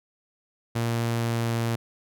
sawtooth tone with pitch glide, 116.54 to 115.87 Hz, A#2 to A#2, 0 to -10 cents, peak -20 dBFS, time 0.75-1.76 s, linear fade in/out 10 ms, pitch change -10 cents, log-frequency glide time 1.18-1.63 s, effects none

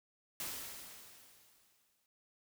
white noise with exponential decay, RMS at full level -40 dBFS, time 0.4-2.06 s, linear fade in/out 1 ms, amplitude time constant 360 ms, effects none

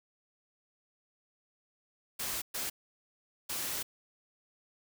white noise bursts at uneven times, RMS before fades -36 dBFS, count 3, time 2.19-2.42 / 2.54-2.7 / 3.49-3.83 s, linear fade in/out 10 ms, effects none

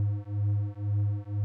triangle beating tone pair, 101.5 / 103.5 Hz, G#2 / G#2, -39 / -5 cents, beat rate 2 Hz, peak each -27 dBFS, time 0-1.44 s, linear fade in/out 0 ms, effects none

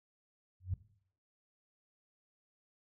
sine tone with exponential growth, 91.7 Hz, F#2, 15 cents flat, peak -28 dBFS, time 0.6-0.74 s, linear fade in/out 5 ms, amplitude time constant 30 ms, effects noise-tail reverb RT60 0.6 s tail -17 dB re dry

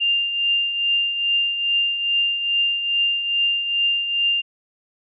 sine tone with tremolo, 2796 Hz, F7, 1 cent sharp, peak -15 dBFS, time 0-4.42 s, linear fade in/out 20 ms, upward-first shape triangle, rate 2.4 Hz, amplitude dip 60%, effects none

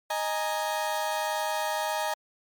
35% pulse chord, D# suspended fourth, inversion none, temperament equal, 622.3 / 830.6 / 932.3 Hz, D#5 / G#5 / A#5, 0 / 0 / 0 cents, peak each -30 dBFS, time 0.1-2.14 s, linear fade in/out 5 ms, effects MP3 96 kbps

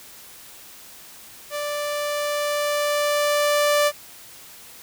sawtooth tone with level ramp, 587.3 Hz, D5, in tune, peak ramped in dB -22 to -12 dBFS, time 1.5-3.92 s, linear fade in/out 50 ms, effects white hiss -44 dBFS RMS until 4.82 s

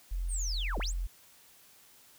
sine tone, 43.65 Hz, F1, in tune, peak -30 dBFS, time 0.11-1.07 s, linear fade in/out 10 ms
sine linear two-way sweep, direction down then up, 9160 to 119.1 to 9160 Hz, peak -34 dBFS, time 0.28-0.94 s, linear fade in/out 50 ms, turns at 0.79 s
effects tanh soft clip ceiling -23 dBFS + white hiss -59 dBFS RMS until 2.18 s

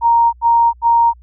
sine tone bursts, 932.3 Hz, A#5, in tune, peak -8 dBFS, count 3, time 0.01-1.136 s, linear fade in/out 50 ms, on 320 ms, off 83 ms, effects added 60 Hz sine -40 dBFS peak until 1.22 s

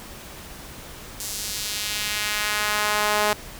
sawtooth tone with high-pass filter sweep, 209.8 Hz, G#3, 18 cents sharp, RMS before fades -25 dBFS, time 1.2-3.33 s, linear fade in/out 2 ms, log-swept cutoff 6700 to 650 Hz, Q 0.99, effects pink hiss -40 dBFS RMS until 3.59 s

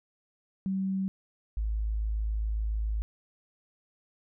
sine tone pair in turn, 191.6 / 53.63 Hz, G3 / A1, -39 / -44 cents, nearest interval octave + minor seventh, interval 2205 cents, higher first, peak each -27 / -27 dBFS, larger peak neither, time 0.66-1.08 / 1.57-3.02 s, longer second, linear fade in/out 0 ms, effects none

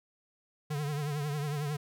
square tone with vibrato, 146.83 Hz, D3, in tune, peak -32 dBFS, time 0.7-1.77 s, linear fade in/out 10 ms, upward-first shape triangle, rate 11 Hz, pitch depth 88 cents each way, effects none

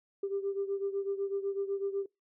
sine beating tone pair, 393.7 / 401.7 Hz, G4 / G4, +8 / +42 cents, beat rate 8 Hz, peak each -32 / -36 dBFS, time 0.23-2.06 s, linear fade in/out 5 ms, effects noise-tail reverb RT60 0.2 s tail -24 dB re dry + tanh soft clip ceiling -24 dBFS

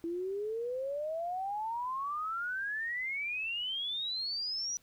sine exponential sweep, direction up, 329.6 to 5920 Hz, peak -33 dBFS, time 0.04-4.77 s, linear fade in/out 0 ms, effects pink hiss -66 dBFS RMS until 4.82 s

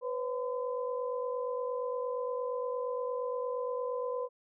sine tone cluster, 495.4 / 544 / 1017 Hz, B4 / C#5 / C6, +5 / -33 / -50 cents, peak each -33 / -40 / -40 dBFS, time 0.01-4.29 s, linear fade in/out 50 ms, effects none

